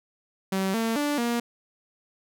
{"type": "tone with pitch steps", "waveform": "sawtooth", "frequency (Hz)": [191.6, 226.5, 292, 236.8], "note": ["G3", "A#3", "D4", "A#3"], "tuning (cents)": [-39, -50, -10, 27], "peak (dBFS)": -20, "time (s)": [0.52, 1.4], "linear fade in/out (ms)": 5, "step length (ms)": 220, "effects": []}